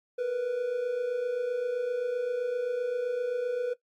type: tone pair together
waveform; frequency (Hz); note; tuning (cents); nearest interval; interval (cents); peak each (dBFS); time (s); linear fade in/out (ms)
triangle; 466.2 / 493.9; A#4 / B4; 0 / 0; minor second; 100; -33 / -26; 0.18-3.74; 10
effects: noise-tail reverb RT60 0.1 s tail -17 dB re dry + AAC 64 kbps